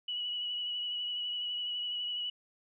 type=tone with vibrato; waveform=sine; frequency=2937 Hz; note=F#7; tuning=13 cents flat; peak=-33 dBFS; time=0.08-2.3 s; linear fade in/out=5 ms; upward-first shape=sine; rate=12 Hz; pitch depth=21 cents each way; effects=none